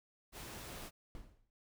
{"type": "noise", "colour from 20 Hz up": "pink", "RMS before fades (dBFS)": -48, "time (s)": [0.32, 0.91], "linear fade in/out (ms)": 50}
{"type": "noise with exponential decay", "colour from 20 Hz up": "brown", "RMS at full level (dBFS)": -43, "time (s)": [1.15, 1.5], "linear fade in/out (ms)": 1, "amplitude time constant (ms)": 76}
{"effects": []}